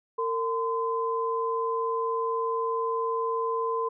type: tone pair together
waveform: sine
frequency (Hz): 456.1 / 1024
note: A#4 / C6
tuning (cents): -38 / -38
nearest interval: octave + major second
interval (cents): 1400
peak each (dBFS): -28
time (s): 0.18-3.89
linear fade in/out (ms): 10
effects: none